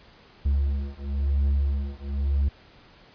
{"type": "beating tone pair", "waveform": "triangle", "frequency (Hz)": [69.3, 70.28], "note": ["C#2", "C#2"], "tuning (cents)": [0, 24], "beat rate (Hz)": 0.98, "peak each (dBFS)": -23, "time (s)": [0.45, 2.49], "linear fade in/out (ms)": 10, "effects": ["pink hiss -53 dBFS RMS until 3.14 s", "resampled to 11025 Hz"]}